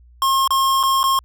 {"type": "tone with dropouts", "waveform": "square", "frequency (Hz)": 1074, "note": "C6", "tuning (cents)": 45, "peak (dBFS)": -15, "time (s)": [0.22, 1.19], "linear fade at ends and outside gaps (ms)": 1, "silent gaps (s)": [[0.476, 0.506], [0.83, 0.835], [1.031, 1.039]], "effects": ["added 60 Hz sine -45 dBFS peak until 1.24 s"]}